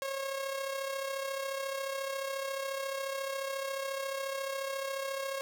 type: tone with amplitude modulation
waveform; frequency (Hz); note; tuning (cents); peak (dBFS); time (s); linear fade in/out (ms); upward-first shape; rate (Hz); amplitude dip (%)
sawtooth; 544; C#5; -33; -28; 0.02-5.41; 0; sine; 34.2; 50
effects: 10-bit